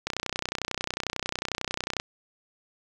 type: click train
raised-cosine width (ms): 0.2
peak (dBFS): -11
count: 61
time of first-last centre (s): 0.07-1.999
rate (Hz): 31.1
effects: none